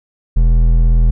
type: tone with hard clipping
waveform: sine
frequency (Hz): 41.2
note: E1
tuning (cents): 0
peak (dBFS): -9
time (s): 0.36-1.11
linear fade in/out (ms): 10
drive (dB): 8
effects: none